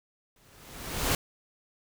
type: noise with exponential growth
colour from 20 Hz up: pink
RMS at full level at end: -24 dBFS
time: 0.36-1.15 s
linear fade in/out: 2 ms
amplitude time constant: 170 ms
effects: none